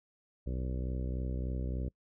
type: harmonic tone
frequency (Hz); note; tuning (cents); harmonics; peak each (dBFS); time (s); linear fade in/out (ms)
63.4; B1; +46; 1 / 2 / 3 / 4 / 5 / 6 / 7 / 8 / 9; -34 / -40 / -44 / -46 / -48 / -50 / -51 / -52 / -53; 0.46-1.89; 10
effects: noise-tail reverb RT60 0.1 s tail -24 dB re dry